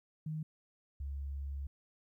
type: tone pair in turn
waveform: sine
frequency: 155.8 / 69.66 Hz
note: D#3 / C#2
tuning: +3 / +9 cents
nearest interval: octave + major second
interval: 1394 cents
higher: first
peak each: -36 / -37 dBFS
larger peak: first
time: 0.26-0.43 / 1-1.67 s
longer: second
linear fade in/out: 5 ms
effects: 13-bit